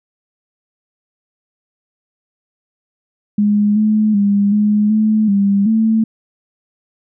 sine tone with pitch steps, 207.2 / 214.4 / 201.8 / 209.4 / 216.1 / 199.4 / 221.7 Hz, G#3 / A3 / G#3 / G#3 / A3 / G3 / A3, -4 / -45 / -49 / +15 / -31 / +30 / +13 cents, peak -10 dBFS, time 3.38-6.04 s, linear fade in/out 5 ms, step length 380 ms, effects none

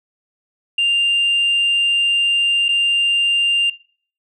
sine tone with dropouts, 2794 Hz, F7, in tune, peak -12 dBFS, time 0.78-3.7 s, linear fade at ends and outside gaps 5 ms, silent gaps 2.684-2.689 s, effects noise-tail reverb RT60 0.5 s tail -21 dB re dry + tanh soft clip ceiling -11 dBFS

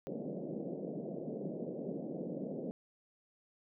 pink band-pass noise, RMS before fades -41 dBFS, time 0.07-2.71 s, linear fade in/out 0 ms, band 160 to 600 Hz, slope 48 dB/octave, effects none

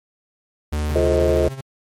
45% pulse tone, 75.2 Hz, D2, 42 cents sharp, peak -20 dBFS, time 0.72-1.49 s, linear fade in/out 10 ms
45% pulse tone with tremolo, 133.8 Hz, C3, 39 cents sharp, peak -27 dBFS, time 0.89-1.61 s, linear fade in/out 5 ms, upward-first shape sine, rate 13 Hz, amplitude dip 65%
sine chord, F dominant seventh, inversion none, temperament just, 349.2 / 436.5 / 523.8 / 628.6 Hz, F4 / A4 / C5 / Eb5, 0 / -14 / +2 / +18 cents, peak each -21 dBFS, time 0.95-1.48 s, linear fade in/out 5 ms
effects MP3 64 kbps

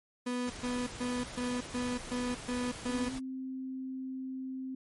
35% pulse tone bursts, 246.9 Hz, B3, in tune, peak -30 dBFS, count 8, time 0.26-3.09 s, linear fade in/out 10 ms, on 240 ms, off 130 ms
pink noise, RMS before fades -44 dBFS, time 0.46-3.2 s, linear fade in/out 20 ms
sine tone, 261.6 Hz, C4, in tune, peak -36 dBFS, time 2.89-4.75 s, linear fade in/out 5 ms
effects MP3 48 kbps

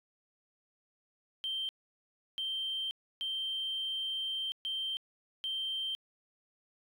triangle tone bursts at uneven times, 3136 Hz, G7, in tune, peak -30 dBFS, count 5, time 1.44-1.69 / 2.38-2.91 / 3.21-4.52 / 4.65-4.97 / 5.44-5.95 s, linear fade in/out 0 ms, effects tanh soft clip ceiling -30 dBFS

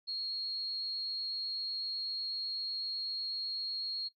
sine tone with amplitude modulation, 4277 Hz, C8, 37 cents sharp, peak -33 dBFS, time 0.07-4.09 s, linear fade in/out 20 ms, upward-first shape sine, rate 209 Hz, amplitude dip 40%, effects noise-tail reverb RT60 0.1 s tail -18 dB re dry

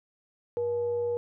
sine tone with frequency modulation, 478.3 Hz, A#4, 44 cents sharp, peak -26 dBFS, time 0.57-1.17 s, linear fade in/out 0 ms, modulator 380 Hz, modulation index 0.22, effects none

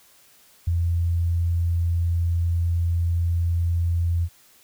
sine tone with ADSR envelope, 85.2 Hz, F2, 42 cents flat, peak -17 dBFS, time 0.67-4.29 s, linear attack 8 ms, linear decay 19 ms, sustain -2 dB, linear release 55 ms, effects white hiss -55 dBFS RMS until 4.63 s

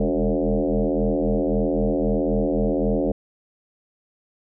sine tone with frequency modulation, 124.3 Hz, B2, 12 cents sharp, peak -18 dBFS, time 0-3.12 s, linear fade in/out 5 ms, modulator 81.6 Hz, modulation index 5.9, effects none

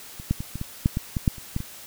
clicks, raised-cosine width 5 ms, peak -25 / -9 / -18 / -19 / -17 / -6 / -12 / -12 / -6 / -28 / -13 / -19 dBFS, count 12, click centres 0.199 / 0.31 / 0.405 / 0.556 / 0.614 / 0.859 / 0.971 / 1.168 / 1.278 / 1.382 / 1.564 / 1.604 s, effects white hiss -43 dBFS RMS until 1.86 s

